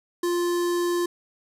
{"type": "tone with notch filter", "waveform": "square", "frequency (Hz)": 349.2, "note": "F4", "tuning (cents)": 0, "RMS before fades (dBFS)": -24, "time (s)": [0.23, 1.06], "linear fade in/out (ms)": 5, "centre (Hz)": 2500, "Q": 1.7, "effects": ["resampled to 32000 Hz", "8-bit"]}